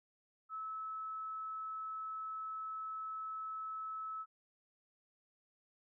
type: tone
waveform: sine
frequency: 1300 Hz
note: E6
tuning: 24 cents flat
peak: -40 dBFS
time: 0.49-4.26 s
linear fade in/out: 50 ms
effects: none